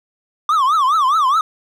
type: tone with vibrato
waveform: triangle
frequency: 1158 Hz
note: D6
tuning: 25 cents flat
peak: -10 dBFS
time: 0.49-1.41 s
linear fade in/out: 2 ms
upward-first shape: triangle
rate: 4.8 Hz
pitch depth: 260 cents each way
effects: none